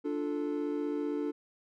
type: chord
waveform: triangle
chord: D minor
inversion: none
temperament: equal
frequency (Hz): 293.7 / 349.2 / 440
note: D4 / F4 / A4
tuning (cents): 0 / 0 / 0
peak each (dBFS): -31 / -36 / -34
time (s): 0.04-1.32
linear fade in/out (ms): 20
effects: none